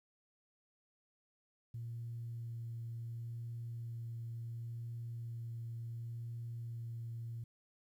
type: tone with vibrato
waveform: sine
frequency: 116.54 Hz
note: A#2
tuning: in tune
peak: -40 dBFS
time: 1.74-7.44 s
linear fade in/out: 5 ms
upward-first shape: sine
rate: 0.7 Hz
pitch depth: 9 cents each way
effects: tanh soft clip ceiling -36 dBFS + 12-bit